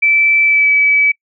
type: tone with pitch glide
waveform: sine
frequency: 2322 to 2291 Hz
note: D7 to D7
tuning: -20 to -44 cents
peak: -8 dBFS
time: 0.02-1.12 s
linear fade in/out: 10 ms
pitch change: -24 cents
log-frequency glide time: 0.43-0.7 s
effects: noise-tail reverb RT60 0.1 s tail -24 dB re dry